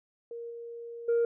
sine tone with level steps, 468.1 Hz, A#4, 7 cents sharp, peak -37 / -39 / -21 dBFS, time 0.31-1.25 s, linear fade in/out 2 ms, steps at 0.5 / 1.08 s, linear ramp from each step 10 ms, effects tanh soft clip ceiling -21 dBFS

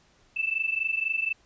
sine tone pair together, 2631 / 2655 Hz, E7 / E7, -4 / +12 cents, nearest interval unison, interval 16 cents, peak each -28 dBFS, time 0.36-1.33 s, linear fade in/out 10 ms, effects pink hiss -62 dBFS RMS until 1.45 s + resampled to 16000 Hz

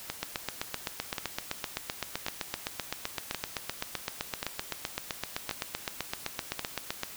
two click trains, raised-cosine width 0.2 ms, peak -14 / -13 dBFS, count 7 / 54, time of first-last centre 0.1-6.594 / 0.23-7.034 s, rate 0.924 / 7.79 Hz, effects white hiss -45 dBFS RMS until 7.16 s

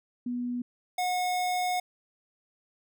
sine / square tone pair in turn, 244.5 / 726.4 Hz, B3 / F#5, -17 / -32 cents, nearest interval octave + perfect fifth, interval 1885 cents, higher second, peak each -29 / -27 dBFS, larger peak second, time 0.26-0.62 / 0.98-1.8 s, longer second, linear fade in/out 5 ms, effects none

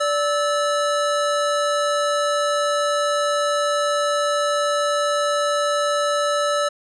square tone pair together, 582 / 1306.5 Hz, D5 / E6, -16 / -16 cents, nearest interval octave + major second, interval 1400 cents, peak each -21 / -23 dBFS, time 0-6.69 s, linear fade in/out 10 ms, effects resampled to 22050 Hz

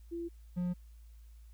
sine / triangle tone pair in turn, 339.4 / 178.14 Hz, F4 / F3, -49 / +35 cents, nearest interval major seventh, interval 1116 cents, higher first, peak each -36 / -29 dBFS, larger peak second, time 0.11-0.29 / 0.56-0.74 s, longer neither, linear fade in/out 20 ms, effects added 56 Hz sine -51 dBFS peak until 1.53 s + white hiss -72 dBFS RMS until 1.53 s

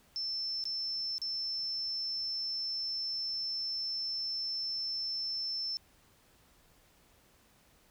sine tone with dropouts, 5320 Hz, E8, 15 cents sharp, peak -33 dBFS, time 0.16-5.77 s, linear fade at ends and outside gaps 0 ms, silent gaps 0.639-0.654 / 1.181-1.217 s, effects pink hiss -65 dBFS RMS until 7.9 s

